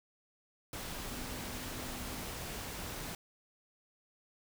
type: tone in noise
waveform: sine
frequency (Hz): 250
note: B3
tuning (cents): +21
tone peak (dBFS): -49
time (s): 1.11-2.23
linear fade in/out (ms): 2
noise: pink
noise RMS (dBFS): -42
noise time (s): 0.73-3.15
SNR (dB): -10
effects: none